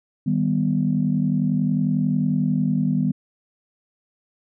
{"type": "chord", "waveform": "sine", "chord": "Eb augmented", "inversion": "none", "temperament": "equal", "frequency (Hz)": [155.56, 196, 246.9], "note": ["Eb3", "G3", "B3"], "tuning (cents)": [0, 0, 0], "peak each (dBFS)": -22, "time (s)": [0.26, 3.12], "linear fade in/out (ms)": 10, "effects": ["tanh soft clip ceiling -8 dBFS"]}